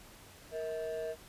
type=ring-modulated tone; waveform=triangle; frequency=554 Hz; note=C#5; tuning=1 cent flat; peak=-30 dBFS; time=0.51-1.16 s; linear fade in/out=50 ms; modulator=86.5 Hz; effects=pink hiss -55 dBFS RMS until 1.28 s + resampled to 32000 Hz